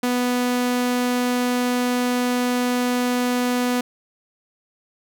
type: tone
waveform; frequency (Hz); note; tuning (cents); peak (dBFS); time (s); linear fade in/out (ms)
sawtooth; 246.9; B3; 0; -15; 0.03-3.81; 5
effects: none